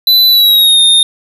square tone with pitch glide, 3997 to 3665 Hz, B7 to A#7, +20 to -30 cents, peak -5 dBFS, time 0.07-1.03 s, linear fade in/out 2 ms, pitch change -150 cents, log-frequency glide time 0.28-0.81 s, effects none

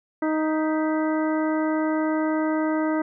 harmonic tone with a mistuned harmonic, 312.2 Hz, D#4, 6 cents sharp, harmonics 1 / 2 / 3 / 4 / 5 / 6, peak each -22 / -28 / -32 / -34 / -36 / -38 dBFS, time 0.22-3.02 s, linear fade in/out 5 ms, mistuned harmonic 6, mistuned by +91 cents, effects none

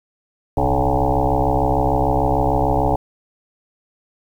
sine tone with frequency modulation, 427 Hz, G#4, 48 cents sharp, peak -14 dBFS, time 0.57-2.96 s, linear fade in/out 5 ms, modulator 66.7 Hz, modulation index 6.7, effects 8-bit

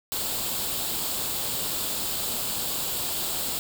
white noise with comb filter, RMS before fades -29 dBFS, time 0.12-3.59 s, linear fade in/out 0 ms, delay 0.25 ms, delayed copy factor +0.55, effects none

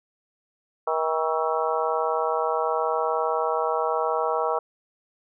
harmonic tone with a mistuned harmonic, 159.2 Hz, D#3, 40 cents sharp, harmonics 3 / 4 / 5 / 6 / 7 / 8, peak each -27 / -28 / -29 / -30 / -30 / -31 dBFS, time 0.87-4.59 s, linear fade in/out 5 ms, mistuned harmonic 8, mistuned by +64 cents, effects none

